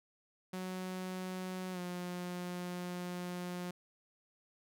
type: tone with pitch glide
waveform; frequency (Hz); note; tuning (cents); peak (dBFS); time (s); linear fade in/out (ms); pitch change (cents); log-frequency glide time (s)
sawtooth; 185 to 178.29; F#3 to F3; 0 to +36; -35; 0.53-3.71; 5; -64; 1.72-1.79
effects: none